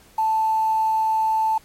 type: tone with quantisation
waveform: sine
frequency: 880 Hz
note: A5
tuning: in tune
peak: -17 dBFS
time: 0.18-1.58 s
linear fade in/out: 5 ms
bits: 7
effects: pink hiss -52 dBFS RMS until 1.64 s + MP3 64 kbps